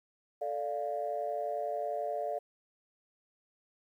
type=chord; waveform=sine; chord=D minor; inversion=second; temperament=equal; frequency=440 / 587.3 / 698.5 Hz; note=A4 / D5 / F5; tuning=0 / 0 / 0 cents; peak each=-39 / -35 / -35 dBFS; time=0.41-2.39 s; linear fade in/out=10 ms; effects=tanh soft clip ceiling -23 dBFS + 11-bit